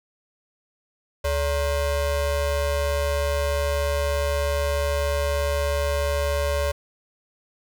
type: ring-modulated tone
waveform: square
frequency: 250.4 Hz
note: B3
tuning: 24 cents sharp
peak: -19 dBFS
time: 1.24-6.72 s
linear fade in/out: 10 ms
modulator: 322 Hz
effects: 10-bit